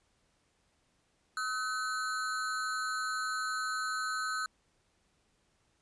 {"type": "ring-modulated tone", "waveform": "square", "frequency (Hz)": 1396.9, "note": "F6", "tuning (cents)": 0, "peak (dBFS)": -30, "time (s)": [1.37, 4.46], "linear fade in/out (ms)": 2, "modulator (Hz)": 116, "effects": ["pink hiss -73 dBFS RMS until 5.81 s", "resampled to 22050 Hz"]}